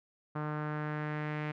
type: tone with low-pass filter sweep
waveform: sawtooth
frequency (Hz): 151.2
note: D#3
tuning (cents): -49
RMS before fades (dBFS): -36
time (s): 0.35-1.52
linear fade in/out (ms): 10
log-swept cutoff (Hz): 1300 to 2200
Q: 2.5
effects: none

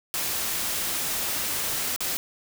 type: noise with dropouts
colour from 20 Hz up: white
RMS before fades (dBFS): -28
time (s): 0.14-2.17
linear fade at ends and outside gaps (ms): 0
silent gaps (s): 1.962-2.006
effects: none

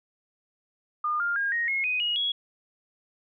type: tone with pitch steps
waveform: sine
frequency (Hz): 1214 / 1402.6 / 1620.5 / 1872.2 / 2163 / 2499 / 2887 / 3336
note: D#6 / F6 / G#6 / A#6 / C#7 / D#7 / F#7 / G#7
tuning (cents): -43 / +7 / -43 / +7 / -43 / +7 / -43 / +7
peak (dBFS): -24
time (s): 1.04-2.32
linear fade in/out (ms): 5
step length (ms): 160
effects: none

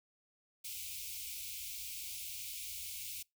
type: band-stop noise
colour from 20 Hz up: white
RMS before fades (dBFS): -44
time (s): 0.64-3.23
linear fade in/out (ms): 10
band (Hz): 110 to 2200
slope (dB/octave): 96
effects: noise-tail reverb RT60 0.2 s tail -25 dB re dry

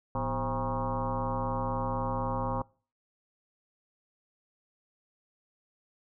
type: tone with frequency modulation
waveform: sine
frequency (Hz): 528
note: C5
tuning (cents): +16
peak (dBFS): -28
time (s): 0.15-2.62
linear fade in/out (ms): 2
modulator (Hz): 140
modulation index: 4.1
effects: noise-tail reverb RT60 0.4 s tail -24 dB re dry

